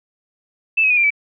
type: tone with pitch steps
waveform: sine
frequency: 2637 / 2549 / 2463 / 2381 / 2301 Hz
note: E7 / D#7 / D#7 / D7 / D7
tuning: 0 / +41 / -18 / +23 / -36 cents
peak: -12 dBFS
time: 0.77-1.105 s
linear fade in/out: 10 ms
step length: 67 ms
effects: none